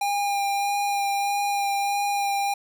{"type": "tone with vibrato", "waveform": "square", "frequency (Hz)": 805, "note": "G5", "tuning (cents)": 46, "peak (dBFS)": -23, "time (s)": [0.01, 2.54], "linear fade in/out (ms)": 5, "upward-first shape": "sine", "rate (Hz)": 1.6, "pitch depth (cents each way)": 14, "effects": []}